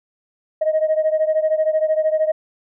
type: beating tone pair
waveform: sine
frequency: 622.3 / 635.3 Hz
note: D#5 / D#5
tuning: 0 / +36 cents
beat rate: 13 Hz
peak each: -16 / -19 dBFS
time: 0.61-2.32 s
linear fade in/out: 10 ms
effects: tanh soft clip ceiling -10 dBFS